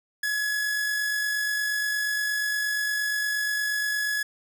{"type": "tone with amplitude modulation", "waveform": "45% pulse", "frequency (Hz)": 1692, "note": "G#6", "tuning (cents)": 32, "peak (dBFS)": -23, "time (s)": [0.23, 4.23], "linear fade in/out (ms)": 5, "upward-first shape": "sine", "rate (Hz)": 48.5, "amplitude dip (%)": 30, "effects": []}